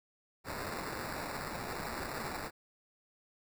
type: noise with sample-and-hold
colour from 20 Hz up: blue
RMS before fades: -40 dBFS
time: 0.44-2.51 s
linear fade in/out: 50 ms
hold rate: 3150 Hz
effects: none